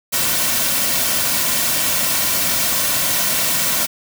white noise with comb filter, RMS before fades -18 dBFS, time 0.12-3.87 s, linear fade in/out 20 ms, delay 2.4 ms, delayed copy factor -0.5, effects none

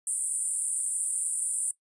pink band-pass noise, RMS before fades -30 dBFS, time 0.07-1.71 s, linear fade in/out 2 ms, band 8400 to 9700 Hz, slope 96 dB/octave, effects noise-tail reverb RT60 0.1 s tail -18 dB re dry + resampled to 24000 Hz

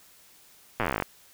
slowing click train, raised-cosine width 0.5 ms, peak -11 dBFS, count 17, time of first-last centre 0.8-1.023 s, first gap 8 ms, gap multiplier 1.07, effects white hiss -56 dBFS RMS until 1.33 s

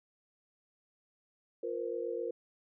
sine chord, F suspended fourth, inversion none, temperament equal with one note detuned, 349.2 / 466.2 / 514 Hz, F4 / Bb4 / C5, 0 / 0 / -31 cents, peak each -40 / -36 / -40 dBFS, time 1.63-2.31 s, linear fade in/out 5 ms, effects none

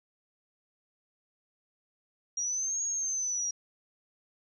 sine linear two-way sweep, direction up then down, 5690 to 6645 to 5690 Hz, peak -29 dBFS, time 2.37-3.51 s, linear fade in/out 5 ms, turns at 2.83 s, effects none

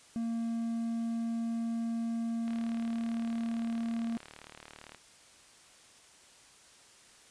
triangle tone, 230 Hz, A#3, 23 cents flat, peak -29 dBFS, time 0.16-4.17 s, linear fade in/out 0 ms
click train, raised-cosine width 0.3 ms, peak -31 dBFS, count 94, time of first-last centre 2.48-4.947 s, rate 37.7 Hz
effects white hiss -58 dBFS RMS until 7.3 s + resampled to 22050 Hz

